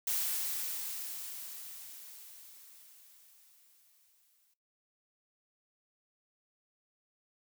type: noise with exponential decay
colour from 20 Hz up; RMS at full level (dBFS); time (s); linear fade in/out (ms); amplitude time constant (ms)
blue; -32; 0.07-4.54; 5; 970
effects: noise-tail reverb RT60 0.2 s tail -18 dB re dry